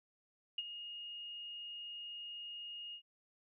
sine tone with ADSR envelope, 2856 Hz, F7, 38 cents sharp, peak -33 dBFS, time 0.58-3.02 s, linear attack 4 ms, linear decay 33 ms, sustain -11 dB, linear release 82 ms, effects none

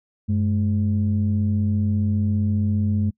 sine tone pair together, 97 / 211.9 Hz, G2 / G#3, -18 / +35 cents, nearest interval octave + major second, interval 1353 cents, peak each -19 / -21 dBFS, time 0.28-3.11 s, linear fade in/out 20 ms, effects noise-tail reverb RT60 0.1 s tail -25 dB re dry + tanh soft clip ceiling -12 dBFS

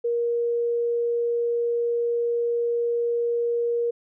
sine tone, 472.1 Hz, A#4, 22 cents sharp, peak -21 dBFS, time 0.04-3.91 s, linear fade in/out 10 ms, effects none

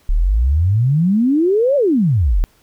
sine exponential two-way sweep, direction up then down, 34.5 to 590 to 34.5 Hz, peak -11 dBFS, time 0.09-2.44 s, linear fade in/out 0 ms, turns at 1.76 s, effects pink hiss -55 dBFS RMS until 2.62 s

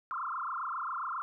sine tone with frequency modulation, 1211 Hz, D#6, 47 cents flat, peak -33 dBFS, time 0.11-1.22 s, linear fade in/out 0 ms, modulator 27.4 Hz, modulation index 7, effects none

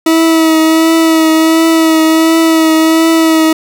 40% pulse tone with vibrato, 322.4 Hz, E4, 38 cents flat, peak -5 dBFS, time 0.06-3.53 s, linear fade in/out 5 ms, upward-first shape triangle, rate 1.4 Hz, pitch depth 27 cents each way, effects none

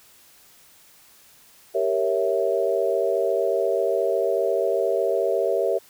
sine chord, G diminished seventh, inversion none, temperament equal, 392 / 466.2 / 554.4 / 659.3 Hz, G4 / Bb4 / Db5 / Fb5, 0 / 0 / 0 / 0 cents, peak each -25 dBFS, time 1.74-5.79 s, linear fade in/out 20 ms, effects white hiss -53 dBFS RMS until 5.89 s

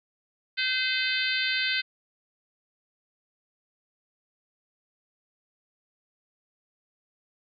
harmonic tone, 514 Hz, C5, 31 cents flat, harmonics 3 / 4 / 5 / 6 / 7 / 8 / 9, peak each -30 / -31 / -32 / -33 / -33 / -34 / -35 dBFS, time 0.57-1.82 s, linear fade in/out 20 ms, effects none

